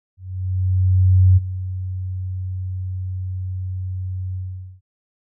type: tone with ADSR envelope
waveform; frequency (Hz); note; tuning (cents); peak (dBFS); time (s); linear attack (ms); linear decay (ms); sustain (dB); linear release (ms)
sine; 92.8; F#2; +6; -8; 0.17-4.81; 1200; 20; -15; 460
effects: none